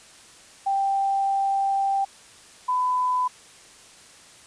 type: tone pair in turn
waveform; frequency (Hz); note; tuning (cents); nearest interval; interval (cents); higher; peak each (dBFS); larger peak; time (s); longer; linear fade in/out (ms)
sine; 786 / 1002.7; G5 / B5; +4 / +26; major third; 422; second; -20 / -20; neither; 0.66-2.05 / 2.68-3.28; first; 10
effects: white hiss -49 dBFS RMS until 4.46 s + resampled to 22050 Hz